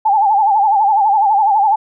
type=tone with vibrato; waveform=sine; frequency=830.6 Hz; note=G#5; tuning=in tune; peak=-9 dBFS; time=0.05-1.76 s; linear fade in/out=10 ms; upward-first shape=sine; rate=12 Hz; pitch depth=110 cents each way; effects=none